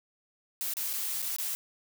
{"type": "noise with dropouts", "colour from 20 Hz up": "blue", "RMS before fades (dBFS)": -33, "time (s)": [0.61, 1.55], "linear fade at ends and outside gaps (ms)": 0, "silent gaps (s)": [[0.737, 0.769], [0.932, 0.936], [1.219, 1.225], [1.364, 1.385]], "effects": []}